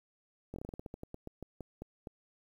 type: slowing click train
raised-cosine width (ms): 2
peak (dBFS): -29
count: 17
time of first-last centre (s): 0.54-2.072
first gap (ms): 21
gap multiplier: 1.18
effects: 10-bit